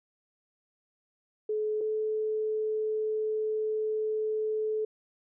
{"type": "tone pair in turn", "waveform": "sine", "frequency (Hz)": [428.1, 432.6], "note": ["A4", "A4"], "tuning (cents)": [-47, -29], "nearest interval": "unison", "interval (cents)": 18, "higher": "second", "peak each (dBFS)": -27, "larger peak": "neither", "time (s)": [[1.49, 1.81], [1.81, 4.85]], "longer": "second", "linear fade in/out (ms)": 5, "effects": []}